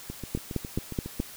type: two click trains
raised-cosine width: 3 ms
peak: -14 / -22 dBFS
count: 5 / 9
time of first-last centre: 0.35-1.201 / 0.1-1.197 s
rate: 4.7 / 7.29 Hz
effects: white hiss -45 dBFS RMS until 1.36 s